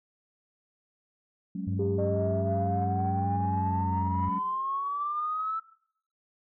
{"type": "chord", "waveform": "sine", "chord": "F# suspended second", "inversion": "none", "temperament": "equal", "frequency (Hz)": [185, 207.7, 277.2], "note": ["F#3", "G#3", "C#4"], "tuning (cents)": [0, 0, 0], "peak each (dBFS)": [-32, -36, -38], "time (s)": [1.55, 4.39], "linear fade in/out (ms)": 5}
{"type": "tone with pitch glide", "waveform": "sine", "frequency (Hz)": [98.1, 91.53], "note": ["G2", "F#2"], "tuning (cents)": [2, -18], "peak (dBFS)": -28, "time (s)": [1.67, 4.29], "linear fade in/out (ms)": 5, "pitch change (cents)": -120, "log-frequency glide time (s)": [3.42, 3.96]}
{"type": "tone with exponential decay", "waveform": "sine", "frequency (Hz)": 398.9, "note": "G4", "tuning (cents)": 30, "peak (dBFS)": -26, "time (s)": [1.79, 5.29], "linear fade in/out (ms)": 5, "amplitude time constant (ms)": 760}
{"type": "exponential sweep", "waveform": "sine", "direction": "up", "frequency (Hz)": [600, 1323], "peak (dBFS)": -28, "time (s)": [1.98, 5.6], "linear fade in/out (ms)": 10}
{"effects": ["noise-tail reverb RT60 0.6 s tail -17 dB re dry", "tanh soft clip ceiling -18 dBFS"]}